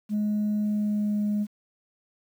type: tone with pitch glide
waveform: sine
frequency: 210 to 208.1 Hz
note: G#3 to G#3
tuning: +19 to +4 cents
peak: -21 dBFS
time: 0.09-1.47 s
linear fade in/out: 50 ms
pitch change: -15 cents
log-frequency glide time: 0.63-1.21 s
effects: tanh soft clip ceiling -21 dBFS + 9-bit